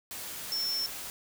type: tone in noise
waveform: sine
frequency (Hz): 5400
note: E8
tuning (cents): +41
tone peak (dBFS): -29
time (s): 0.52-0.86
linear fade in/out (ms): 0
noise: white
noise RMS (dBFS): -40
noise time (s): 0.11-1.1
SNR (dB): +8
effects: none